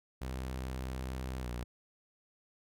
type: tone with pitch glide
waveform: sawtooth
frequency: 64.4 to 60.44 Hz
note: C2 to B1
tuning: -27 to -37 cents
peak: -33 dBFS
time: 0.21-1.64 s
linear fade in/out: 10 ms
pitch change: -110 cents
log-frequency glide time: 1.41-1.47 s
effects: none